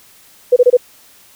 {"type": "tone bursts", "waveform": "sine", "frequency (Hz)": 494.4, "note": "B4", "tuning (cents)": 2, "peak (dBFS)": -4, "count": 4, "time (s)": [0.52, 0.771], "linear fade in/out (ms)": 10, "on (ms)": 44, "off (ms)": 25, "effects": ["white hiss -46 dBFS RMS until 1.35 s"]}